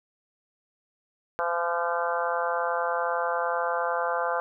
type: harmonic tone with a mistuned harmonic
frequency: 170.9 Hz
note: F3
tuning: 37 cents flat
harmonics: 3 / 4 / 5 / 6 / 7 / 8 / 9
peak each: -30 / -31 / -32 / -33 / -33 / -34 / -35 dBFS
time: 1.39-4.4 s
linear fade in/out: 0 ms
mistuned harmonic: 8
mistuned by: +22 cents
effects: none